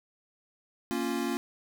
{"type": "chord", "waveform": "square", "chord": "Bb minor", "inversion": "none", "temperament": "equal", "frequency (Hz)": [233.1, 277.2, 349.2], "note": ["Bb3", "Db4", "F4"], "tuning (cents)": [0, 0, 0], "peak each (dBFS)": -34, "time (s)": [0.91, 1.37], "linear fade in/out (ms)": 0, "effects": []}